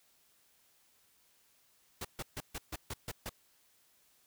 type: noise bursts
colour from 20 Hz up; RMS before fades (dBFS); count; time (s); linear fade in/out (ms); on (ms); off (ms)
pink; -40; 8; 2.01-3.294; 5; 38; 140
effects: white hiss -69 dBFS RMS until 4.26 s